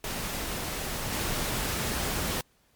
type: noise with level steps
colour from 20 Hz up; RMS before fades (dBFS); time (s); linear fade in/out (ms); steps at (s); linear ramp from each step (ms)
pink; -33 / -30; 0.04-2.41; 2; 1.11; 20
effects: pink hiss -66 dBFS RMS until 2.75 s + MP3 96 kbps